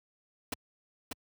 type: noise with echo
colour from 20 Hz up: pink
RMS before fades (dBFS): -33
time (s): 0.52-0.54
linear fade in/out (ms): 5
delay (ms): 590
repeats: 1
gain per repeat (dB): -4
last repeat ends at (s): 1.13
effects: high-pass 80 Hz 12 dB/octave